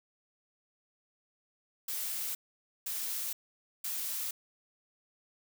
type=noise bursts; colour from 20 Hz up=blue; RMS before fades=-36 dBFS; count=3; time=1.88-4.31 s; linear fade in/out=5 ms; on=470 ms; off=510 ms; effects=none